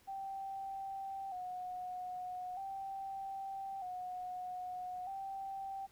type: tone with vibrato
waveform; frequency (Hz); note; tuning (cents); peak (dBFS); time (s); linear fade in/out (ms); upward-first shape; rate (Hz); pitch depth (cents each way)
sine; 754; F#5; +32; -40; 0.07-5.87; 20; square; 0.4; 58
effects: pink hiss -67 dBFS RMS until 5.91 s